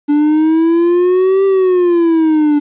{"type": "exponential two-way sweep", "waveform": "triangle", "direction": "up then down", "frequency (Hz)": [290.2, 392, 290.2], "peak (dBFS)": -6, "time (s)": [0.08, 2.6], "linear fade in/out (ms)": 20, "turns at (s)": 1.45, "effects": ["resampled to 8000 Hz", "8-bit"]}